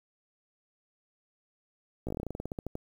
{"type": "slowing click train", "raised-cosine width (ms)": 2, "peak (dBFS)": -22, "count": 17, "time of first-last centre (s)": [2.07, 2.754], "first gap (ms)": 16, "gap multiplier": 1.12, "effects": ["9-bit"]}